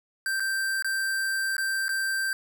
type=tone with dropouts; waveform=square; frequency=1568 Hz; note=G6; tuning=in tune; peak=-26 dBFS; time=0.26-2.33 s; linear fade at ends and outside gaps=1 ms; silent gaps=0.398-0.403 / 0.824-0.845 / 1.567-1.581 / 1.882-1.891 s; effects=none